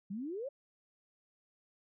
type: exponential sweep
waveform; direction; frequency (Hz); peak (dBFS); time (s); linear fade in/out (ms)
sine; up; 184.1 to 582; -37; 0.1-0.49; 10
effects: none